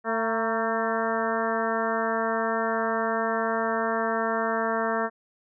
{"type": "harmonic tone with a mistuned harmonic", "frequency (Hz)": 224.9, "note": "A3", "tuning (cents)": 38, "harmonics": [1, 2, 3, 4, 5, 6, 7, 8], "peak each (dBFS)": [-32, -30, -29, -33, -32, -33, -34, -35], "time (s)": [0.04, 5.1], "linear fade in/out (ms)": 50, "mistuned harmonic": 4, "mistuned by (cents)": 49, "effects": []}